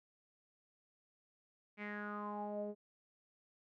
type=tone with low-pass filter sweep; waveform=sawtooth; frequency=207.7 Hz; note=G#3; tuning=in tune; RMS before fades=-43 dBFS; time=1.77-2.75 s; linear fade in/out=50 ms; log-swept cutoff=2300 to 490 Hz; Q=6.9; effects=none